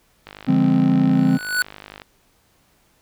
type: click train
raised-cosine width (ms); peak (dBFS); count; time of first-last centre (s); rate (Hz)
0.3; -20; 90; 0.27-2.019; 50.9
type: chord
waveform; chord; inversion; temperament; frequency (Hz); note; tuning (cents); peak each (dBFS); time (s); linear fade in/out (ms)
triangle; D half-diminished seventh; none; equal; 146.83 / 174.61 / 207.7 / 261.6; D3 / F3 / Ab3 / C4; 0 / 0 / 0 / 0; -20 / -18 / -19 / -14; 0.47-1.38; 20
type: tone with exponential growth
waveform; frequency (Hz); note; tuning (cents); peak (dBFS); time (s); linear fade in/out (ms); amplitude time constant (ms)
square; 1480; F#6; 0; -15; 1.11-1.62; 0; 110
effects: pink hiss -60 dBFS RMS until 3.01 s